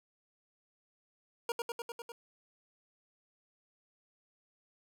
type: tone with echo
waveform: 25% pulse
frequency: 471.2 Hz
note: A#4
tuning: 19 cents sharp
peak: -28 dBFS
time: 1.49-1.52 s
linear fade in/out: 2 ms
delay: 100 ms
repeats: 6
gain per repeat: -2 dB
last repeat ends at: 2.12 s
effects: none

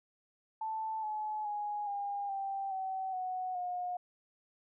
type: tone with pitch steps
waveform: sine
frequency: 880 / 854.9 / 830.6 / 807 / 784 / 761.7 / 740 / 718.9 Hz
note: A5 / G#5 / G#5 / G#5 / G5 / G5 / F#5 / F5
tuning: 0 / +50 / 0 / -50 / 0 / -50 / 0 / +50 cents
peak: -34 dBFS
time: 0.61-3.97 s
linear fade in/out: 5 ms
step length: 420 ms
effects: none

